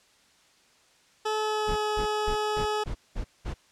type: tone with pitch glide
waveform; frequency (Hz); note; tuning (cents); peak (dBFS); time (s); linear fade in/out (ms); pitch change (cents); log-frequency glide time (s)
20% pulse; 430.9 to 424.5; A4 to G#4; -36 to +38; -21; 1.25-2.84; 10; -26; 1.36-1.8
type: noise bursts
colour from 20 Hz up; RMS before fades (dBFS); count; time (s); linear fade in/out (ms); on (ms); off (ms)
brown; -31; 7; 1.67-3.542; 20; 96; 200
effects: white hiss -61 dBFS RMS until 3.71 s + low-pass 7000 Hz 12 dB/octave